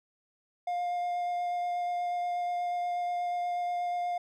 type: tone with vibrato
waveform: triangle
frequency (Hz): 707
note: F5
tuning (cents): +21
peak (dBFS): -27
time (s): 0.67-4.18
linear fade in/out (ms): 5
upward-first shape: sine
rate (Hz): 8.3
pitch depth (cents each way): 9
effects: none